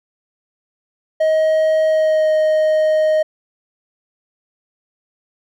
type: tone with pitch glide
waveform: triangle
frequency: 630 to 622.4 Hz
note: D#5 to D#5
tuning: +21 to 0 cents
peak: -10 dBFS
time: 1.2-3.23 s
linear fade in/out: 10 ms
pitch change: -21 cents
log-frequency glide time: 1.87-2.32 s
effects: none